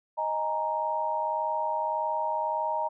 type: chord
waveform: sine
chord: D# suspended fourth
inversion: none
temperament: equal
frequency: 622.3 / 830.6 / 932.3 Hz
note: D#5 / G#5 / A#5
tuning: 0 / 0 / 0 cents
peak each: -32 / -34 / -28 dBFS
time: 0.17-2.89 s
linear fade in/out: 20 ms
effects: none